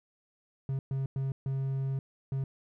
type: tone bursts at uneven times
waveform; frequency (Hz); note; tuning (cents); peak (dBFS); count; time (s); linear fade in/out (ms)
triangle; 134.8; C#3; -48; -27; 5; 0.69-0.79 / 0.91-1.06 / 1.16-1.32 / 1.46-1.99 / 2.32-2.44; 2
effects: none